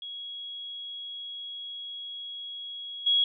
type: tone with level steps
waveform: sine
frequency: 3322 Hz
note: G#7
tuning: in tune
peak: -36 / -20 dBFS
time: 0.02-3.24 s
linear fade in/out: 2 ms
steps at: 3.06 s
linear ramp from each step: 10 ms
effects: none